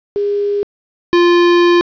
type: tone pair in turn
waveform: sine / square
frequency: 407.3 / 348 Hz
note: G#4 / F4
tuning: -34 / -6 cents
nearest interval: minor third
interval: 272 cents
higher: first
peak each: -13 / -8 dBFS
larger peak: second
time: 0.16-0.63 / 1.13-1.81 s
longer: second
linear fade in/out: 0 ms
effects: resampled to 11025 Hz + 7-bit